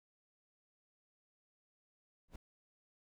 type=noise with exponential growth; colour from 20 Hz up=brown; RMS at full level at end=-40 dBFS; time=2.28-2.36 s; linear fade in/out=5 ms; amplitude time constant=17 ms; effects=none